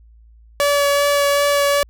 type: tone with vibrato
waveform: sawtooth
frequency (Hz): 571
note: D5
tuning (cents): -49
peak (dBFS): -10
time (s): 0.6-1.83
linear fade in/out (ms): 0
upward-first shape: sine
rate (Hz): 2.6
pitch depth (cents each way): 11
effects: added 56 Hz sine -44 dBFS peak until 1.89 s